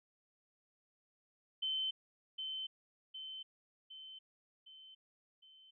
sine tone with echo, 3074 Hz, G7, 35 cents flat, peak -34 dBFS, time 1.62-1.91 s, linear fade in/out 10 ms, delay 760 ms, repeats 5, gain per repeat -5 dB, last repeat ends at 5.71 s, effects none

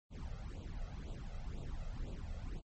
brown noise with flanger, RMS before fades -43 dBFS, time 0.1-2.62 s, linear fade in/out 50 ms, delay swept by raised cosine 0.26 to 1.56 ms, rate 2 Hz, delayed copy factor +0.95, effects MP3 32 kbps

